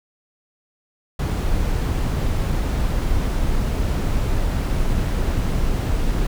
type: noise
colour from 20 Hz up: brown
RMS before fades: -20 dBFS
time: 1.19-6.27 s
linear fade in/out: 5 ms
effects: none